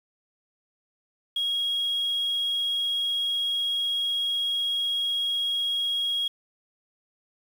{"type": "tone", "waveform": "sine", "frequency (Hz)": 3292, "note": "G#7", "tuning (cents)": -16, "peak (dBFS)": -22, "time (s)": [1.36, 6.28], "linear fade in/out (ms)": 5, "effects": ["tanh soft clip ceiling -22 dBFS", "8-bit"]}